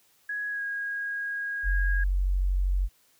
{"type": "tone with pitch glide", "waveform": "sine", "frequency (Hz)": [1669, 1639.4], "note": ["G#6", "G#6"], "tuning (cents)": [8, -23], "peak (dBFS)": -29, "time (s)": [0.29, 2.04], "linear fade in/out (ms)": 5, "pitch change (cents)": -31, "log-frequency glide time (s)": [0.5, 0.63]}
{"type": "tone", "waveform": "sine", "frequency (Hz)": 46.4, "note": "F#1", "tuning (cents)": 6, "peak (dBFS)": -22, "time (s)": [1.63, 2.89], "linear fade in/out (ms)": 50}
{"effects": ["white hiss -64 dBFS RMS until 3.19 s"]}